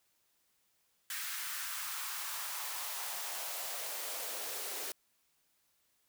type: noise with high-pass filter sweep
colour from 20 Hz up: white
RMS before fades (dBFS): -40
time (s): 1.1-4.92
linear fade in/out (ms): 2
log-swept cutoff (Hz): 1600 to 400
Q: 2.2
effects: white hiss -75 dBFS RMS until 6.08 s